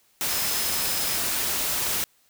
sine tone in noise, 5140 Hz, E8, 45 cents flat, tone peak -34 dBFS, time 0.3-1.17 s, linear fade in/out 0 ms, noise white, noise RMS -26 dBFS, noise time 0.21-2.04 s, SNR -11 dB, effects white hiss -63 dBFS RMS until 2.29 s

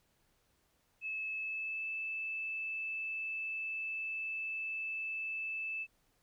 sine tone with pitch glide, 2600 to 2629 Hz, E7 to E7, -24 to -5 cents, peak -36 dBFS, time 1.01-5.87 s, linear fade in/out 50 ms, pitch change +19 cents, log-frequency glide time 1.36-1.86 s, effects pink hiss -74 dBFS RMS until 6.22 s

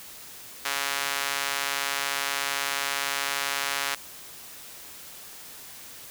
sawtooth tone with high-pass filter, 140 Hz, C#3, 18 cents sharp, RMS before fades -29 dBFS, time 0.65-3.95 s, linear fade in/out 5 ms, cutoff 1400 Hz, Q 0.76, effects white hiss -44 dBFS RMS until 6.1 s

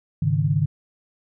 sine chord, Ab suspended fourth, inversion none, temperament equal, 103.83 / 138.59 / 155.56 Hz, Ab2 / Db3 / Eb3, 0 / 0 / 0 cents, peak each -24 / -22 / -21 dBFS, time 0.22-0.66 s, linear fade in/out 5 ms, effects none

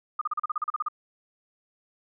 sine tone bursts, 1224 Hz, D#6, 29 cents flat, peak -24 dBFS, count 12, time 0.19-0.885 s, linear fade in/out 5 ms, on 24 ms, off 37 ms, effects none

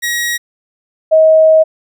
sawtooth / sine tone pair in turn, 1900 / 634 Hz, A#6 / D#5, +33 / +32 cents, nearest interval octave + perfect fifth, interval 1901 cents, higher first, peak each -11 / -4 dBFS, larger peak second, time 0.02-0.38 / 1.11-1.64 s, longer second, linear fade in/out 20 ms, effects none

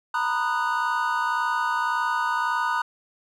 triangle chord, B major seventh, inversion third, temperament just, 926 / 987.8 / 1234.7 / 1481.6 Hz, A#5 / B5 / D#6 / F#6, -12 / 0 / -14 / +2 cents, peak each -26 dBFS, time 0.14-2.82 s, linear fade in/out 5 ms, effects none

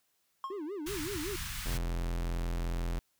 triangle tone with exponential decay, 1075 Hz, C6, 47 cents sharp, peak -30 dBFS, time 0.44-0.64 s, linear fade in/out 1 ms, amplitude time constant 42 ms
triangle tone with vibrato, 349.2 Hz, F4, in tune, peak -34 dBFS, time 0.5-1.36 s, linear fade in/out 5 ms, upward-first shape sine, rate 5.3 Hz, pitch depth 300 cents each way
pink band-stop noise, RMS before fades -39 dBFS, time 0.86-1.78 s, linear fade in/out 10 ms, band 160 to 1200 Hz, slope 24 dB/octave
45% pulse tone, 42.73 Hz, F1, 37 cents flat, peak -31 dBFS, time 1.66-2.99 s, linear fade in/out 0 ms
effects white hiss -75 dBFS RMS until 3.19 s

